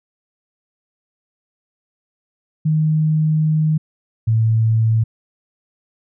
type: tone pair in turn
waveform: sine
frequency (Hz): 155.56 / 111.91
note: D#3 / A2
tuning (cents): 0 / +30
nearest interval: tritone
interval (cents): 570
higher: first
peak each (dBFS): -13 / -12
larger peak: second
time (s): 2.65-3.78 / 4.27-5.04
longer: first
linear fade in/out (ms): 10
effects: none